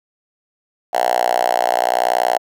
5% pulse tone with high-pass filter, 60.6 Hz, B1, 32 cents flat, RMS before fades -17 dBFS, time 0.93-2.38 s, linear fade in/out 10 ms, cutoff 720 Hz, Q 5.6, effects none

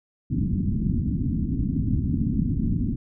white low-pass noise, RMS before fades -24 dBFS, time 0.3-2.96 s, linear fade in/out 10 ms, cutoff 270 Hz, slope 48 dB/octave, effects none

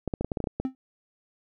clicks, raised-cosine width 2 ms, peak -15 dBFS, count 10, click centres 0.077 / 0.138 / 0.21 / 0.246 / 0.318 / 0.372 / 0.403 / 0.441 / 0.472 / 0.6 s
triangle tone with exponential decay, 261.6 Hz, C4, in tune, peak -20 dBFS, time 0.65-0.75 s, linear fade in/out 1 ms, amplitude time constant 21 ms
effects none

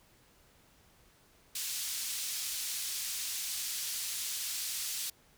pink band-pass noise, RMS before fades -37 dBFS, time 1.55-5.1 s, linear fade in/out 5 ms, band 4200 to 15000 Hz, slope 12 dB/octave, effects pink hiss -64 dBFS RMS until 5.37 s

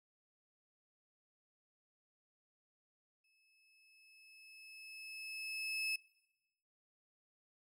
35% pulse tone with exponential growth, 2600 Hz, E7, 24 cents flat, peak -33 dBFS, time 3.24-5.96 s, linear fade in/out 5 ms, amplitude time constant 590 ms, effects noise-tail reverb RT60 1.0 s tail -22 dB re dry + low-pass 12000 Hz 12 dB/octave

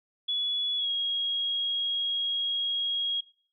sine tone with pitch glide, 3399 to 3287 Hz, G#7 to G#7, +39 to -19 cents, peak -26 dBFS, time 0.28-3.21 s, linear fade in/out 10 ms, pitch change -58 cents, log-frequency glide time 0.77-0.89 s, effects noise-tail reverb RT60 0.5 s tail -21 dB re dry

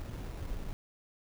brown noise with sample-and-hold, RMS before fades -39 dBFS, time 0-0.73 s, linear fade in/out 0 ms, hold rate 3150 Hz, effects none

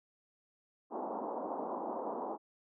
white band-pass noise, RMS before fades -39 dBFS, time 0.9-2.38 s, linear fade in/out 50 ms, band 220 to 1000 Hz, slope 48 dB/octave, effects none

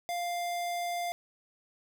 square tone, 698.5 Hz, F5, in tune, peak -32 dBFS, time 0.09-1.12 s, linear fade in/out 0 ms, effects none

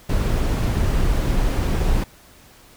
brown noise, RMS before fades -19 dBFS, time 0.09-2.04 s, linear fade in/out 5 ms, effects pink hiss -49 dBFS RMS until 2.76 s

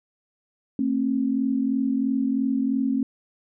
sine tone pair together, 226.4 / 269.4 Hz, A3 / C#4, +50 / -49 cents, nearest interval minor third, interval 301 cents, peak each -25 / -22 dBFS, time 0.79-3.03 s, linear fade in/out 2 ms, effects none

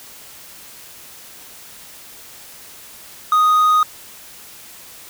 triangle tone with quantisation, 1244.5 Hz, D#6, in tune, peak -9 dBFS, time 3.32-3.83 s, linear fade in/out 2 ms, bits 6, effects white hiss -40 dBFS RMS until 5.09 s

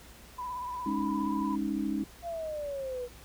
sine tone with vibrato, 993 Hz, B5, 9 cents sharp, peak -34 dBFS, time 0.38-1.56 s, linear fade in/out 10 ms, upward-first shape sine, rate 17 Hz, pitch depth 34 cents each way
sine chord, Ab suspended fourth, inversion none, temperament equal, 207.7 / 277.2 / 311.1 Hz, Ab3 / Db4 / Eb4, 0 / 0 / 0 cents, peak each -33 dBFS, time 0.86-2.04 s, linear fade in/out 5 ms
sine exponential sweep, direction down, 698.5 to 480 Hz, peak -33 dBFS, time 2.22-3.09 s, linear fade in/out 50 ms
effects added 60 Hz sine -53 dBFS peak until 3.24 s + pink hiss -53 dBFS RMS until 3.24 s

